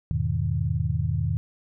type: chord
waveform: sine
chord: E major seventh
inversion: none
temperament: equal with one note detuned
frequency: 82.41 / 103.83 / 123.97 / 155.56 Hz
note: E2 / G#2 / B2 / D#3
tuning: 0 / 0 / +7 / 0 cents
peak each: -28 dBFS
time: 0.11-1.37 s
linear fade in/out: 0 ms
effects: none